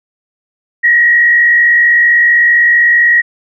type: tone with frequency modulation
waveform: sine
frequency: 1900 Hz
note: A#6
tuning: 33 cents sharp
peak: -5 dBFS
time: 0.83-3.22 s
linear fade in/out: 20 ms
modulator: 55.6 Hz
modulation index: 0.66
effects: none